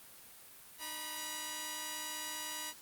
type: tone pair together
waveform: 5% pulse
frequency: 305.1 / 970 Hz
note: D#4 / B5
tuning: -34 / -31 cents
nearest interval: octave + minor sixth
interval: 2003 cents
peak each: -37 / -28 dBFS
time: 0.78-2.74 s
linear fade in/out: 50 ms
effects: white hiss -55 dBFS RMS until 2.81 s + Opus 32 kbps